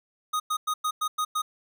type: tone bursts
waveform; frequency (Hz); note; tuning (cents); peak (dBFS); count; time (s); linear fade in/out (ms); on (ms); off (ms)
square; 1244.5; D#6; 0; -25; 7; 0.33-1.42; 10; 70; 100
effects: none